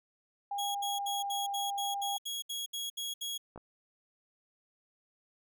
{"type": "tone with pitch glide", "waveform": "sine", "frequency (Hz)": [806, 800.4], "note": ["G5", "G5"], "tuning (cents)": [48, 36], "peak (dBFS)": -33, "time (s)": [0.51, 2.17], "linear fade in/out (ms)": 5, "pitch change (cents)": -12, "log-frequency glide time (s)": [0.67, 1.37]}
{"type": "tone bursts", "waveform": "sawtooth", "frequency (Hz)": 3319, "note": "G#7", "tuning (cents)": -2, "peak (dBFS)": -32, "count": 12, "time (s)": [0.58, 3.379], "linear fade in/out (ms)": 10, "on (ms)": 170, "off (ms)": 69}
{"type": "clicks", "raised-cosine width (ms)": 1, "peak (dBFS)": [-32, -33], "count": 2, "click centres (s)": [3.56, 3.577]}
{"effects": []}